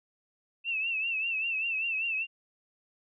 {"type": "tone with vibrato", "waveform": "sine", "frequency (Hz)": 2660, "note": "E7", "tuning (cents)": 15, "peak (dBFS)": -28, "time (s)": [0.64, 2.27], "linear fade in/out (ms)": 50, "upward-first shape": "triangle", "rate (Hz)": 5.1, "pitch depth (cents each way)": 92, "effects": []}